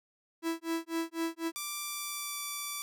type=tone with tremolo; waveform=45% pulse; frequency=329.6 Hz; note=E4; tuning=in tune; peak=-29 dBFS; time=0.42-1.52 s; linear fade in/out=50 ms; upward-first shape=sine; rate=4 Hz; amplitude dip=100%
type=tone with pitch glide; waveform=5% pulse; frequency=1174.7 to 1162.5 Hz; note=D6 to D6; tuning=0 to -18 cents; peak=-24 dBFS; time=1.56-2.82 s; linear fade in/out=0 ms; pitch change=-18 cents; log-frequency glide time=1.87-2.39 s
effects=none